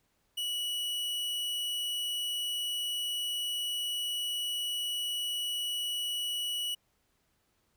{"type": "tone", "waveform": "45% pulse", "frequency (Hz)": 2936, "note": "F#7", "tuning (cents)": -14, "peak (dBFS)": -31, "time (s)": [0.37, 6.75], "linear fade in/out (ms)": 10, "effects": ["pink hiss -74 dBFS RMS until 7.76 s"]}